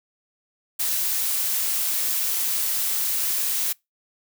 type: noise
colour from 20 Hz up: blue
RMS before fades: -24 dBFS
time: 0.79-3.73 s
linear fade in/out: 10 ms
effects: noise-tail reverb RT60 0.2 s tail -25 dB re dry